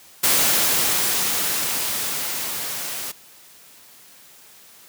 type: noise with level ramp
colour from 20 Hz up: white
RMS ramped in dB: -17 to -30 dBFS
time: 0.23-3.12 s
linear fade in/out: 10 ms
effects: white hiss -48 dBFS RMS until 4.88 s + high-pass 100 Hz 12 dB/octave